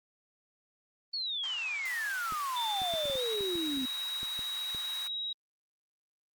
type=exponential sweep; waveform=sine; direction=down; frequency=4500 to 249.5 Hz; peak=-32 dBFS; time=1.13-3.86 s; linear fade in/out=10 ms
type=high-pass noise; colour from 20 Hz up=pink; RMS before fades=-44 dBFS; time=1.43-5.08 s; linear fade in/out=10 ms; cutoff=970 Hz; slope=24 dB/octave
type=clicks; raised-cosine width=3 ms; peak=-33 dBFS; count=12; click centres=2.323 / 2.818 / 2.938 / 3.055 / 3.099 / 3.155 / 3.408 / 3.555 / 3.773 / 4.231 / 4.392 / 4.748 s
type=tone with pitch glide; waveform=sine; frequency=3553 to 3830 Hz; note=A7 to A#7; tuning=+16 to +46 cents; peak=-33 dBFS; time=2.56-5.33 s; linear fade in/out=5 ms; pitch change=+130 cents; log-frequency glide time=3.15-3.22 s
effects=Opus 24 kbps